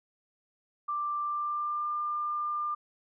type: tone with pitch glide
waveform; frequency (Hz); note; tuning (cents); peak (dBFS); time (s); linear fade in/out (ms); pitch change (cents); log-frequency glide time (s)
sine; 1180 to 1197.9; D6 to D6; +8 to +34; -29; 0.88-2.75; 10; +26; 1.22-1.91
effects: none